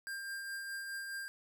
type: tone with tremolo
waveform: square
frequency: 1596 Hz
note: G6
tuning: 31 cents sharp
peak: -39 dBFS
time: 0.07-1.28 s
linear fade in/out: 0 ms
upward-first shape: triangle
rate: 4.8 Hz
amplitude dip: 35%
effects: none